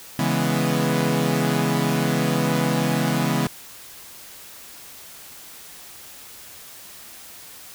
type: chord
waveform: sawtooth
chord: C# minor seventh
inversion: none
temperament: equal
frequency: 138.59 / 164.81 / 207.7 / 246.9 Hz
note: C#3 / E3 / G#3 / B3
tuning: 0 / 0 / 0 / 0 cents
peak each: -21 / -20 / -22 / -21 dBFS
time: 0.19-3.47 s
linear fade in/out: 2 ms
effects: white hiss -42 dBFS RMS until 7.74 s